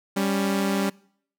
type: tone pair together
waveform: sawtooth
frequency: 197.21 / 278.9 Hz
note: G3 / C#4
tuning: +11 / +11 cents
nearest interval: tritone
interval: 600 cents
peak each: -19 / -24 dBFS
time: 0.16-0.9 s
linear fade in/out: 10 ms
effects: noise-tail reverb RT60 0.6 s tail -24 dB re dry